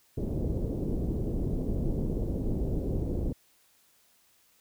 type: low-pass noise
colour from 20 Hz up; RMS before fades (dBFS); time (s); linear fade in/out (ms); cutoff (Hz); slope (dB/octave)
pink; -30; 0.17-3.33; 10; 450; 24
effects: white hiss -65 dBFS RMS until 4.6 s